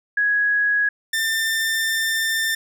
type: tone pair in turn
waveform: sine / sawtooth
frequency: 1666 / 1792.8 Hz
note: G#6 / A6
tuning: +5 / +32 cents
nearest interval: minor second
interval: 127 cents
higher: second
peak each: -16 dBFS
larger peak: neither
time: 0.17-0.89 / 1.13-2.55 s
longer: second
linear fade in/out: 5 ms
effects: none